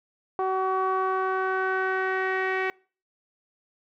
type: tone with low-pass filter sweep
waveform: sawtooth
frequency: 377.6 Hz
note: F#4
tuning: 35 cents sharp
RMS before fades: -26 dBFS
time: 0.39-2.7 s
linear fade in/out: 0 ms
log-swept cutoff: 970 to 2100 Hz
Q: 4.3
effects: noise-tail reverb RT60 0.4 s tail -25 dB re dry